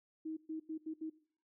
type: tone bursts at uneven times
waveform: sine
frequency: 316.6 Hz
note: D#4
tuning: 30 cents sharp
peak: -38 dBFS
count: 5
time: 0.25-0.37 / 0.49-0.6 / 0.69-0.78 / 0.86-0.94 / 1.01-1.1 s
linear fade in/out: 10 ms
effects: noise-tail reverb RT60 0.5 s tail -18 dB re dry